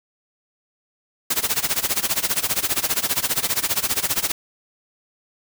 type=noise with tremolo; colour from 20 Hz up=white; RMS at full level=-19 dBFS; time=1.3-4.32 s; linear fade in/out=5 ms; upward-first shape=sine; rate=15 Hz; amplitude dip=90%; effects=none